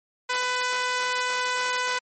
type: tone with high-pass filter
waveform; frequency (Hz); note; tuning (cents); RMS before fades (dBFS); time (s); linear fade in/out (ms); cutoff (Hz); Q
sawtooth; 499.4; B4; +19; -26; 0.29-1.99; 10; 1100; 1.1
effects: low-pass 9000 Hz 12 dB/octave + MP3 32 kbps